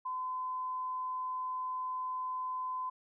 sine tone, 1020 Hz, C6, 44 cents flat, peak -34 dBFS, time 0.05-2.9 s, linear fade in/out 10 ms, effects none

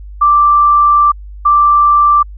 sine tone bursts at uneven times, 1174.7 Hz, D6, in tune, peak -5 dBFS, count 2, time 0.21-1.12 / 1.45-2.23 s, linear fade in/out 10 ms, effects added 50 Hz sine -27 dBFS peak until 2.37 s

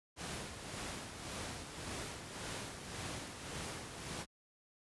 pink noise with tremolo, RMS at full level -42 dBFS, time 0.16-4.26 s, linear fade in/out 50 ms, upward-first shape sine, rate 1.8 Hz, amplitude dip 50%, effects high-pass 60 Hz 12 dB/octave + resampled to 24000 Hz

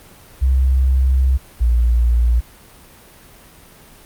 sine tone pair in turn, 65.41 / 58.95 Hz, C2 / A#1, 0 / +20 cents, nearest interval major second, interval 180 cents, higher first, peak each -11 dBFS, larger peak neither, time 0.41-1.38 / 1.6-2.41 s, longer first, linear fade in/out 20 ms, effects pink hiss -44 dBFS RMS until 4.05 s + Opus 32 kbps

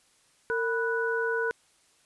sine tone cluster, 457.3 / 987 / 1479 Hz, A#4 / B5 / F#6, -33 / -1 / -1 cents, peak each -28 / -35 / -29 dBFS, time 0.5-1.51 s, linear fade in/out 0 ms, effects white hiss -64 dBFS RMS until 2.05 s + resampled to 24000 Hz

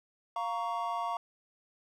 triangle chord, Bb minor, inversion second, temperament just, 699.2 / 932.3 / 1118.8 Hz, F5 / Bb5 / Db6, +2 / 0 / +16 cents, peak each -34 dBFS, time 0.36-1.17 s, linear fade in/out 2 ms, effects none

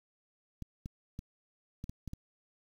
clicks, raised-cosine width 5 ms, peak -28 dBFS, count 7, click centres 0.623 / 0.859 / 1.191 / 1.841 / 1.895 / 2.077 / 2.134 s, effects 9-bit

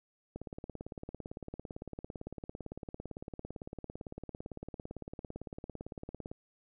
click train, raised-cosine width 2 ms, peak -28 dBFS, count 107, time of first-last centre 0.36-6.315 s, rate 17.8 Hz, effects none

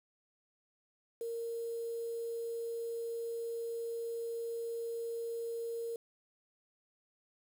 sine tone with quantisation, 463.2 Hz, A#4, 11 cents flat, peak -36 dBFS, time 1.21-5.96 s, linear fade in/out 2 ms, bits 9, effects none

